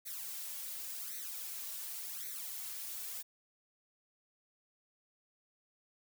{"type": "noise with flanger", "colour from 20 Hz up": "blue", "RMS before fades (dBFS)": -43, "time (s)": [0.05, 3.23], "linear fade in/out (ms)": 20, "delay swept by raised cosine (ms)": [0.49, 3.59], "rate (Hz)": 0.9, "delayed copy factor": 0.95, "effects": []}